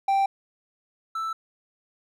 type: tone pair in turn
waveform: triangle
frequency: 784 / 1322.1 Hz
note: G5 / E6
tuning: 0 / +5 cents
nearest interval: major sixth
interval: 905 cents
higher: second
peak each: -17 / -25 dBFS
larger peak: first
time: 0.08-0.26 / 1.15-1.33 s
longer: neither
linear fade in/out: 5 ms
effects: none